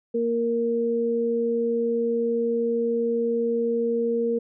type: tone pair together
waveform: sine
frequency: 233.1 / 466.2 Hz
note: A#3 / A#4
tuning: 0 / 0 cents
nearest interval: octave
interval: 1200 cents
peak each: -27 / -22 dBFS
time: 0.14-4.39 s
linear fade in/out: 10 ms
effects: none

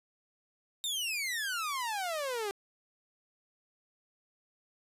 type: exponential sweep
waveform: sawtooth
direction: down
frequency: 3736 to 390 Hz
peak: -29 dBFS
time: 0.84-2.51 s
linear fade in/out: 0 ms
effects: resampled to 32000 Hz

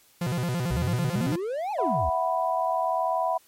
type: tone with vibrato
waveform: 45% pulse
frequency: 146.83 Hz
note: D3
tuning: in tune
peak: -25 dBFS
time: 0.21-1.36 s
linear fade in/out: 5 ms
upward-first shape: square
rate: 9 Hz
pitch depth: 290 cents each way
type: exponential two-way sweep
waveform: triangle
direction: up then down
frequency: 59.2 to 876 to 59.2 Hz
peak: -25 dBFS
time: 0.7-2.1 s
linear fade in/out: 10 ms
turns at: 1.72 s
type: chord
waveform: sine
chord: E suspended second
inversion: none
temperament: equal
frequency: 659.3 / 740 / 987.8 Hz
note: E5 / F#5 / B5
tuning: 0 / 0 / 0 cents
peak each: -27 dBFS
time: 1.78-3.38 s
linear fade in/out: 10 ms
effects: white hiss -59 dBFS RMS until 3.47 s + MP3 64 kbps

